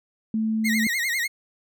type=tone; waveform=sine; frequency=220 Hz; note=A3; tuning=in tune; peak=-21 dBFS; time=0.34-0.87 s; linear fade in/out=2 ms
type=tone with vibrato; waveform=40% pulse; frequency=2000 Hz; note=B6; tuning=21 cents sharp; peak=-22 dBFS; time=0.64-1.28 s; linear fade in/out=20 ms; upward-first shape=sine; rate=10 Hz; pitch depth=140 cents each way
effects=none